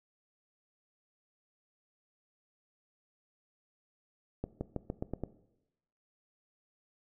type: accelerating click train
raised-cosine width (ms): 2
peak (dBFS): -21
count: 7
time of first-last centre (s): 4.44-5.237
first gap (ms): 170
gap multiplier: 0.9
effects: noise-tail reverb RT60 0.9 s tail -17 dB re dry